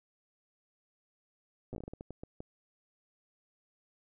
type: slowing click train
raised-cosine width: 2 ms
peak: -29 dBFS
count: 13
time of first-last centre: 1.73-2.405 s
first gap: 8 ms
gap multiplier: 1.32
effects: none